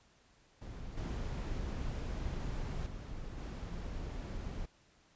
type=noise with level steps; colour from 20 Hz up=brown; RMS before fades=-45 / -38 / -44 / -41 dBFS; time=0.61-4.66 s; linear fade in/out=10 ms; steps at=0.97 / 2.86 / 3.38 s; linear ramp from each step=5 ms; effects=pink hiss -67 dBFS RMS until 5.15 s + resampled to 16000 Hz